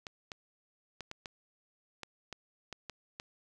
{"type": "clicks", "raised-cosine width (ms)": 0.2, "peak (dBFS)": -24, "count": 10, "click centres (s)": [0.068, 0.318, 1.007, 1.114, 1.258, 2.033, 2.327, 2.727, 2.897, 3.199], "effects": []}